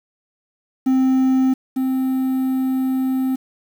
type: tone pair in turn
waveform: triangle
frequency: 261.6 / 261.6 Hz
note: C4 / C4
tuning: 0 / 0 cents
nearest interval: unison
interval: 0 cents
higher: neither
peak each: -11 / -15 dBFS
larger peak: first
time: 0.86-1.54 / 1.76-3.36 s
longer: second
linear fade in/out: 10 ms
effects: 7-bit